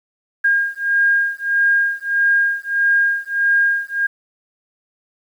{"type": "beating tone pair", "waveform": "sine", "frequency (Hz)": [1617, 1618.6], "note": ["G#6", "G#6"], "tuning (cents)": [-47, -45], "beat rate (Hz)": 1.6, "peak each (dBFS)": -17, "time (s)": [0.44, 4.07], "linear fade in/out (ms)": 10, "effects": ["8-bit"]}